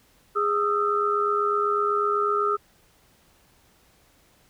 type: tone cluster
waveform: sine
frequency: 412.3 / 1240 / 1328 Hz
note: G#4 / D#6 / E6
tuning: -13 / -6 / +12 cents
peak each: -25 dBFS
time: 0.35-2.57 s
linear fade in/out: 20 ms
effects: pink hiss -60 dBFS RMS until 4.49 s